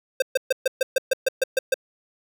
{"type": "tone bursts", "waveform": "square", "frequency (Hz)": 523.3, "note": "C5", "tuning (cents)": 0, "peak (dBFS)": -17, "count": 11, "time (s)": [0.2, 1.742], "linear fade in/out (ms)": 5, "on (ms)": 22, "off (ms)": 130, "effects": []}